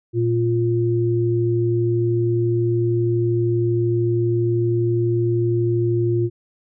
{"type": "tone pair together", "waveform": "sine", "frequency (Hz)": [116.54, 349.2], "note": ["A#2", "F4"], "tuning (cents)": [0, 0], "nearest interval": "octave + perfect fifth", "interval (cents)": 1900, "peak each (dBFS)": -19, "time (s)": [0.13, 6.3], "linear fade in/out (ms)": 50, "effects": []}